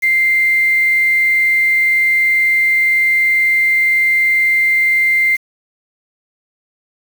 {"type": "tone with quantisation", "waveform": "sine", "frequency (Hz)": 2093, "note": "C7", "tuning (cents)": 0, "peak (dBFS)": -10, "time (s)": [0.02, 5.37], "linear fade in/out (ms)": 20, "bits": 5, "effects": []}